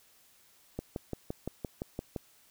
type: click train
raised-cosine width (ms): 2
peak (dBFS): -21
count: 9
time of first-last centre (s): 0.79-2.162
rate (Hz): 5.83
effects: white hiss -63 dBFS RMS until 2.5 s